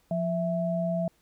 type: tone pair together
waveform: sine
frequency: 174.63 / 659.3 Hz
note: F3 / E5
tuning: 0 / 0 cents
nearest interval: octave + major seventh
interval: 2300 cents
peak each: -28 / -28 dBFS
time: 0.11-1.08 s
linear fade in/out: 2 ms
effects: pink hiss -67 dBFS RMS until 1.21 s